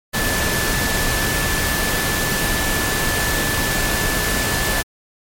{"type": "tone in noise", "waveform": "sine", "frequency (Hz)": 1744, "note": "A6", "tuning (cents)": -16, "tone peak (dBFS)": -24, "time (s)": [0.13, 4.83], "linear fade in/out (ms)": 20, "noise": "pink", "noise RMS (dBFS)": -20, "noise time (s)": [0.13, 4.83], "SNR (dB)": -7, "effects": ["MP3 64 kbps"]}